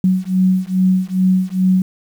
sine beating tone pair, 185 / 187.4 Hz, F#3 / F#3, 0 / +22 cents, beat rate 2.4 Hz, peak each -15 dBFS, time 0.04-1.82 s, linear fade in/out 2 ms, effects 7-bit

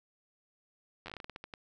slowing click train, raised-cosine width 0.3 ms, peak -27 dBFS, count 13, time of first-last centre 1.06-1.538 s, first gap 10 ms, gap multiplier 1.23, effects none

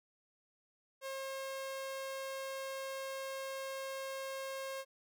sawtooth tone, 537 Hz, C5, 45 cents sharp, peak -36 dBFS, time 1.01-4.85 s, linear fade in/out 50 ms, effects none

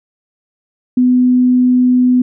sine tone, 250.4 Hz, B3, 24 cents sharp, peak -7 dBFS, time 0.97-2.22 s, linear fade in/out 5 ms, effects none

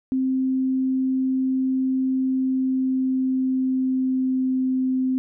sine tone with pitch glide, 261.6 to 259 Hz, C4 to C4, 0 to -17 cents, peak -19 dBFS, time 0.12-5.18 s, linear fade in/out 0 ms, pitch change -17 cents, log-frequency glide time 2.18-4.82 s, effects none

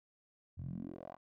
10% pulse tone with band-pass filter sweep, 43.65 Hz, F1, in tune, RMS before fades -45 dBFS, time 0.57-1.17 s, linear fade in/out 20 ms, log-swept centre 93 to 930 Hz, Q 3.8, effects none

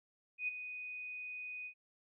sine tone with ADSR envelope, 2489 Hz, D#7, in tune, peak -32 dBFS, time 0.38-1.74 s, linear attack 100 ms, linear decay 16 ms, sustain -10 dB, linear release 81 ms, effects none

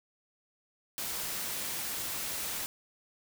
white noise, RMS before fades -36 dBFS, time 0.98-2.66 s, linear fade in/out 0 ms, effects none

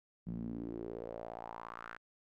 sawtooth tone with band-pass filter sweep, 57.2 Hz, A#1, 32 cents flat, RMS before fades -44 dBFS, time 0.26-1.98 s, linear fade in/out 20 ms, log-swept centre 180 to 1600 Hz, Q 4, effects none

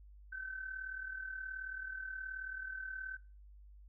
sine tone with amplitude modulation, 1533 Hz, G6, 39 cents flat, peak -38 dBFS, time 0.32-3.17 s, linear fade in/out 10 ms, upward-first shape sine, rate 38.7 Hz, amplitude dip 65%, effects noise-tail reverb RT60 0.3 s tail -17 dB re dry + added 50 Hz sine -54 dBFS peak until 3.88 s

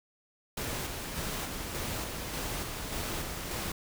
pink noise with tremolo, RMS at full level -35 dBFS, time 0.57-3.72 s, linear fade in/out 5 ms, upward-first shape square, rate 1.7 Hz, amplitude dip 30%, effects none

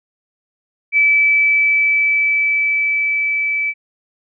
sine tone with level ramp, 2307 Hz, D7, 31 cents flat, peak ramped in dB -9 to -16 dBFS, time 0.92-3.74 s, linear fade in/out 50 ms, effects none

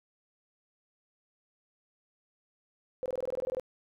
sine tone bursts, 514 Hz, C5, 31 cents flat, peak -30 dBFS, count 12, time 3.03-3.597 s, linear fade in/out 0 ms, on 28 ms, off 21 ms, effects none

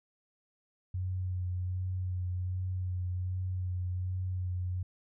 sine tone with vibrato, 91.4 Hz, F#2, 21 cents flat, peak -31 dBFS, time 0.94-4.83 s, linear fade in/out 5 ms, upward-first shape sine, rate 1.3 Hz, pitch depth 20 cents each way, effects none

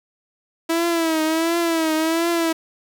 sawtooth tone with vibrato, 326.9 Hz, E4, 14 cents flat, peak -14 dBFS, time 0.69-2.53 s, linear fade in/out 10 ms, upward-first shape triangle, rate 1.4 Hz, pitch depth 83 cents each way, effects 8-bit

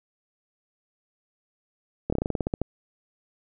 slowing click train, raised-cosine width 2 ms, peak -12 dBFS, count 12, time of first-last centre 2.1-2.616 s, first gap 25 ms, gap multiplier 1.12, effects none

